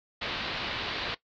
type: low-pass noise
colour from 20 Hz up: white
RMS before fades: -34 dBFS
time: 0.21-1.15 s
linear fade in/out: 10 ms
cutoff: 4300 Hz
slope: 48 dB/octave
effects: noise-tail reverb RT60 0.1 s tail -17 dB re dry

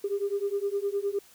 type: beating tone pair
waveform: sine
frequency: 396.9 / 406.6 Hz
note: G4 / G#4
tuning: +22 / -37 cents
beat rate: 9.7 Hz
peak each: -29 dBFS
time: 0.04-1.19 s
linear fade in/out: 5 ms
effects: tanh soft clip ceiling -19 dBFS + white hiss -56 dBFS RMS until 1.34 s

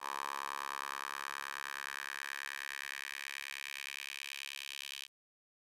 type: tone with high-pass filter sweep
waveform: 10% pulse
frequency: 69.5 Hz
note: C#2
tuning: 5 cents sharp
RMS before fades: -43 dBFS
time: 0-5.08 s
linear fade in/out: 50 ms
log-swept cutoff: 1000 to 3000 Hz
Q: 2.7
effects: resampled to 32000 Hz + 11-bit

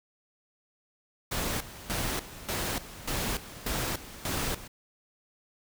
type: noise with tremolo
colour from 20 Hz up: pink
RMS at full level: -31 dBFS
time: 1.31-4.68 s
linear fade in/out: 10 ms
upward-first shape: square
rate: 1.7 Hz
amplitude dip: 80%
effects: none

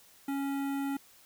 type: tone with notch filter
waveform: square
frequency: 277.2 Hz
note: C#4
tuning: in tune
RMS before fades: -33 dBFS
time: 0.28-0.97 s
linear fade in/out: 5 ms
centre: 5000 Hz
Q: 0.51
effects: white hiss -59 dBFS RMS until 1.25 s

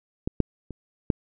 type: clicks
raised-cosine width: 3 ms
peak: -13 / -6 / -24 / -7 dBFS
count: 4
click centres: 0.275 / 0.403 / 0.707 / 1.102 s
effects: none

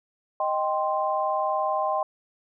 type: chord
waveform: sine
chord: C minor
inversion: first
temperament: equal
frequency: 622.3 / 784 / 1046.5 Hz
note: Eb5 / G5 / C6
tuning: 0 / 0 / 0 cents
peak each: -27 / -27 / -27 dBFS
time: 0.4-2.03 s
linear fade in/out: 2 ms
effects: none

